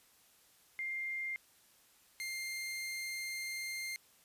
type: tone pair in turn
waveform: sine / sawtooth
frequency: 2107 / 2107 Hz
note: C7 / C7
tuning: +12 / +12 cents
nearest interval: unison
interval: 0 cents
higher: neither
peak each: -36 / -35 dBFS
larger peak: second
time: 0.79-1.36 / 2.2-3.96 s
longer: second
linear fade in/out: 0 ms
effects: white hiss -66 dBFS RMS until 4.24 s + resampled to 32000 Hz